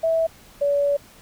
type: tone pair in turn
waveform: sine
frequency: 653 / 570.6 Hz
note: E5 / C#5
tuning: -17 / +50 cents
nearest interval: major second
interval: 233 cents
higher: first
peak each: -17 dBFS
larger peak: neither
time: 0.03-0.27 / 0.61-0.97 s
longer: second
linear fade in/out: 10 ms
effects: pink hiss -49 dBFS RMS until 1.21 s